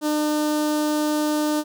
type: tone with notch filter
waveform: sawtooth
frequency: 301.7 Hz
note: D4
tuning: 47 cents sharp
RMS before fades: -22 dBFS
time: 0.01-1.64 s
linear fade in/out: 50 ms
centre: 2200 Hz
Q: 1.1
effects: none